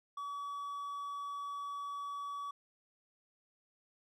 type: tone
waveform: triangle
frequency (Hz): 1139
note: C#6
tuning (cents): +47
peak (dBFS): -37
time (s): 0.17-2.51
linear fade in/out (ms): 5
effects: none